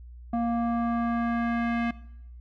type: tone with low-pass filter sweep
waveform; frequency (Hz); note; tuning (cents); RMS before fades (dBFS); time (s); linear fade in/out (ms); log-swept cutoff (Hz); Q
square; 234.1; A#3; +8; -27; 0.33-1.91; 5; 840 to 2200; 1.9
effects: noise-tail reverb RT60 0.8 s tail -19 dB re dry + added 60 Hz sine -42 dBFS peak until 2.4 s